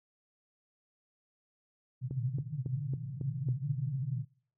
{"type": "band-pass noise", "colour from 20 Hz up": "pink", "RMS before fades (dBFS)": -35, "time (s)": [2.01, 4.25], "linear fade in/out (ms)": 20, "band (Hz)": [120, 150], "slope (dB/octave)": 96}
{"type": "click train", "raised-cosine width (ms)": 3, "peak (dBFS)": -28, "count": 6, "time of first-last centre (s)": [2.11, 3.487], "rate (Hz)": 3.63}
{"effects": ["noise-tail reverb RT60 0.5 s tail -23 dB re dry", "high-pass 60 Hz 12 dB/octave"]}